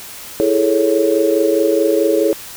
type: chord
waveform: sine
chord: A major seventh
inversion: second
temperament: equal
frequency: 329.6 / 415.3 / 440 / 554.4 Hz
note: E4 / G#4 / A4 / C#5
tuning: 0 / 0 / 0 / 0 cents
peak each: -17 dBFS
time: 0.4-2.33 s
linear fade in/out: 0 ms
effects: white hiss -33 dBFS RMS until 2.56 s